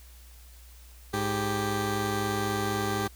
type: tone pair together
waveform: 15% pulse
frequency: 104.3 / 393.1 Hz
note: G#2 / G4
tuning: +8 / +5 cents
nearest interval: octave + major seventh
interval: 2297 cents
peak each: -24 / -23 dBFS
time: 1.13-3.08 s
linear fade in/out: 10 ms
effects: added 60 Hz sine -48 dBFS peak until 3.15 s + white hiss -56 dBFS RMS until 3.15 s